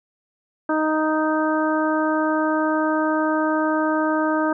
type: harmonic tone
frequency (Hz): 311.1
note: D#4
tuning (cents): 0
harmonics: 1 / 2 / 3 / 4 / 5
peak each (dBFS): -21 / -24 / -26 / -27 / -28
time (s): 0.69-4.53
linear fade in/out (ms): 5
effects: none